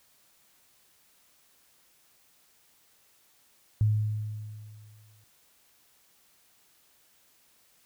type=tone with exponential decay; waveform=sine; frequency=106.8 Hz; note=G#2; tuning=49 cents sharp; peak=-19 dBFS; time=3.81-5.24 s; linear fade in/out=0 ms; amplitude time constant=310 ms; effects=white hiss -64 dBFS RMS until 7.85 s